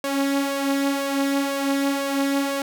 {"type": "tone with flanger", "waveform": "sawtooth", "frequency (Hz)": 277.2, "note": "C#4", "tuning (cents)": 0, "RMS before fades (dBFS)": -23, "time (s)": [0.04, 2.62], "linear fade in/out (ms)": 2, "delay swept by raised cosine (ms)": [1.8, 4.2], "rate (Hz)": 2, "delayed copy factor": 0.5, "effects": []}